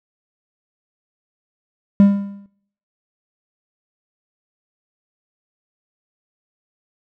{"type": "tone with exponential decay", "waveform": "triangle", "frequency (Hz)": 200, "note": "G3", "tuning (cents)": 35, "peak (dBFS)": -3, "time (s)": [2, 2.46], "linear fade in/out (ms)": 0, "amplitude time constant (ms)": 100, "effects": ["noise-tail reverb RT60 0.7 s tail -19 dB re dry"]}